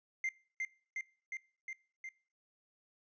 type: tone with echo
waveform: triangle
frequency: 2093 Hz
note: C7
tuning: in tune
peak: -31 dBFS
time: 0.24-0.29 s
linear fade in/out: 2 ms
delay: 360 ms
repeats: 5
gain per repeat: -2 dB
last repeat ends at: 2.09 s
effects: noise-tail reverb RT60 0.4 s tail -20 dB re dry + resampled to 16000 Hz